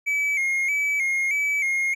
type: tone with vibrato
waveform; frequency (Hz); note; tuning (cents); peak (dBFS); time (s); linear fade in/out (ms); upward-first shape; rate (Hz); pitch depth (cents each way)
triangle; 2217; C#7; 0; -19; 0.06-1.95; 20; square; 1.6; 59
effects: none